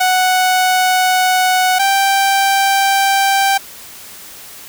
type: tone pair in turn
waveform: sawtooth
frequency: 740 / 784 Hz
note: F#5 / G5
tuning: 0 / 0 cents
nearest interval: minor second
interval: 100 cents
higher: second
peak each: -7 dBFS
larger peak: neither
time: 0-1.79 / 1.79-3.58 s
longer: neither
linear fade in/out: 10 ms
effects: white hiss -35 dBFS RMS until 4.68 s